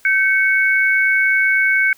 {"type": "tone pair together", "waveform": "sine", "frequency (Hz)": [1548, 2218], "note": ["G6", "C#7"], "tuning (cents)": [-22, 0], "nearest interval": "tritone", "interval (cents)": 622, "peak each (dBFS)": -15, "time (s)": [0.05, 1.93], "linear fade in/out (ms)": 2, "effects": ["white hiss -51 dBFS RMS until 1.97 s"]}